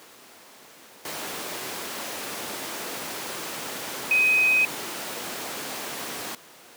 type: tone in noise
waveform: sine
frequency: 2517 Hz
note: D#7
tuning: 19 cents sharp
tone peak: -17 dBFS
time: 4.11-4.65 s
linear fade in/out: 2 ms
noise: pink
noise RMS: -32 dBFS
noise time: 1.05-6.35 s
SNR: +12 dB
effects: pink hiss -48 dBFS RMS until 6.76 s + high-pass 300 Hz 12 dB/octave